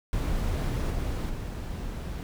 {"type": "noise with level steps", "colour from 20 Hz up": "brown", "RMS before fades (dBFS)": [-28, -30, -34], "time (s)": [0.13, 2.23], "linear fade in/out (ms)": 0, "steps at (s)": [0.9, 1.29], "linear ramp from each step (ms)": 10, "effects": []}